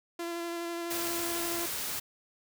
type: tone with vibrato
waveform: sawtooth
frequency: 340.5 Hz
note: F4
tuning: 44 cents flat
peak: -30 dBFS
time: 0.19-1.66 s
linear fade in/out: 5 ms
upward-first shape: square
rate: 12 Hz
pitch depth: 11 cents each way
type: noise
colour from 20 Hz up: white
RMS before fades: -35 dBFS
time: 0.9-2 s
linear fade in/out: 10 ms
effects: none